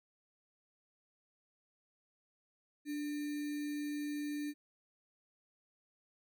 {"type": "tone with sample-and-hold", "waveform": "sine", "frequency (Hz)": 293.7, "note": "D4", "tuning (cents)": 0, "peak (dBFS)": -36, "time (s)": [2.85, 4.54], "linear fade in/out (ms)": 50, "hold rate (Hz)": 2100, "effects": []}